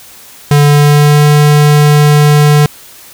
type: tone with pitch glide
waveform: square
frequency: 145.6 to 148.06 Hz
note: D3 to D3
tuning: -15 to +14 cents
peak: -4 dBFS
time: 0.51-2.66 s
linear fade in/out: 2 ms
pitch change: +29 cents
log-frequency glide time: 0.62-1.25 s
effects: white hiss -35 dBFS RMS until 3.13 s